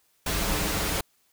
pink noise with comb filter, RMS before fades -27 dBFS, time 0.26-1.01 s, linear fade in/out 5 ms, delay 8.2 ms, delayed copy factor -0.6, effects white hiss -67 dBFS RMS until 1.32 s

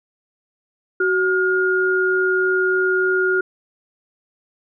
sine tone pair together, 373.7 / 1423 Hz, F#4 / F6, +17 / +32 cents, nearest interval octave + major seventh, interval 2315 cents, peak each -18 dBFS, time 1-3.41 s, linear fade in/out 5 ms, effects none

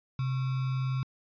sine tone with sample-and-hold, 130.81 Hz, C3, in tune, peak -27 dBFS, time 0.19-1.03 s, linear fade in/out 2 ms, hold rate 1225 Hz, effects resampled to 11025 Hz

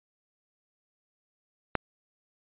click, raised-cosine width 0.5 ms, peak -9 dBFS, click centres 1.753 s, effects resampled to 8000 Hz

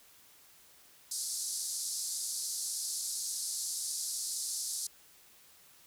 white band-pass noise, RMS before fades -37 dBFS, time 1.11-4.87 s, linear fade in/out 5 ms, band 4300 to 11000 Hz, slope 48 dB/octave, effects white hiss -60 dBFS RMS until 5.86 s

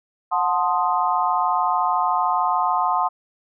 sine chord, F# diminished seventh, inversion none, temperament equal with one note detuned, 726.4 / 880 / 1046.5 / 1244.5 Hz, F#5 / A5 / C6 / Eb6, -32 / 0 / 0 / 0 cents, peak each -23 / -23 / -22 / -25 dBFS, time 0.31-3.09 s, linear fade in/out 20 ms, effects none

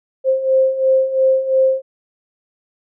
sine beating tone pair, 525 / 527.9 Hz, C5 / C5, +6 / +15 cents, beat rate 2.9 Hz, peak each -18 / -13 dBFS, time 0.24-1.82 s, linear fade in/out 50 ms, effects none

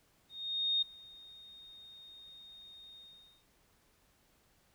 sine tone with ADSR envelope, 3701 Hz, A#7, 13 cents flat, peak -27 dBFS, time 0.29-3.45 s, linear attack 530 ms, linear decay 9 ms, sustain -24 dB, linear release 470 ms, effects pink hiss -70 dBFS RMS until 4.74 s

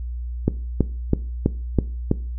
click train, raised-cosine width 3 ms, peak -3 dBFS, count 6, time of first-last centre 0.48-2.114 s, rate 3.06 Hz, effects noise-tail reverb RT60 0.4 s tail -19 dB re dry + added 60 Hz sine -26 dBFS peak until 2.38 s

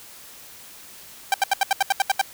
sawtooth tone bursts, 784 Hz, G5, in tune, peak -12 dBFS, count 10, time 1.32-2.214 s, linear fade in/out 2 ms, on 21 ms, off 76 ms, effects white hiss -44 dBFS RMS until 2.33 s

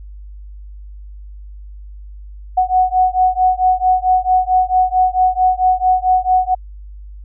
sine beating tone pair, 738 / 742.5 Hz, F#5 / F#5, -5 / +6 cents, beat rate 4.5 Hz, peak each -14 dBFS, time 2.57-6.55 s, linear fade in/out 10 ms, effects added 50 Hz sine -31 dBFS peak until 7.24 s

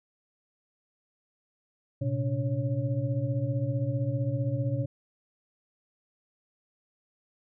sine tone cluster, 115.1 / 130.5 / 287.9 / 553 Hz, A#2 / C3 / D4 / C#5, -22 / -4 / -34 / -4 cents, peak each -30 / -29 / -36 / -36 dBFS, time 2.01-4.86 s, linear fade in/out 10 ms, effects none

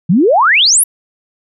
sine exponential sweep, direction up, 154.1 to 11930 Hz, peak -6 dBFS, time 0.09-0.84 s, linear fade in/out 10 ms, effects none

